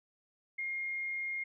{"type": "tone", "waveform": "sine", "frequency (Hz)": 2132, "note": "C7", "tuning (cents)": 32, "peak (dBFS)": -34, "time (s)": [0.58, 1.44], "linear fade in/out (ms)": 10, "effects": []}